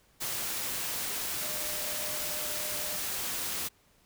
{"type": "tone in noise", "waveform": "sine", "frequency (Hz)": 604, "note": "D5", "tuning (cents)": 48, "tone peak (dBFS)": -44, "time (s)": [1.41, 2.98], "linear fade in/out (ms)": 20, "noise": "white", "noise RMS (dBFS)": -34, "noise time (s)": [0.2, 3.69], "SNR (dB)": -13, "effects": ["pink hiss -65 dBFS RMS until 4.05 s"]}